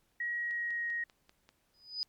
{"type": "tone with pitch glide", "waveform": "sine", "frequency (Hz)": [1903, 1880.1], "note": ["A#6", "A#6"], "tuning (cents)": [35, 14], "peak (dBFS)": -32, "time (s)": [0.2, 1.04], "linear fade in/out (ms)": 5, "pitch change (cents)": -21, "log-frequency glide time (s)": [0.36, 0.89]}
{"type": "click train", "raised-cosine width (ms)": 0.2, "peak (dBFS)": -38, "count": 6, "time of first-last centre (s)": [0.51, 1.49], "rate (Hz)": 5.1}
{"type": "tone with exponential growth", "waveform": "sine", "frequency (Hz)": 4978, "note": "D#8", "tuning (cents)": 0, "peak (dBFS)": -29, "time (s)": [1.74, 2.03], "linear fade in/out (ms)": 0, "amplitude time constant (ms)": 61}
{"effects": ["pink hiss -74 dBFS RMS until 2.08 s", "MP3 96 kbps"]}